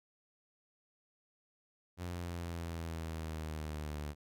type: linear sweep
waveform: sawtooth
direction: down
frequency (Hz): 88.8 to 73.42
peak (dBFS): -35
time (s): 1.97-4.15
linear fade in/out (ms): 50
effects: none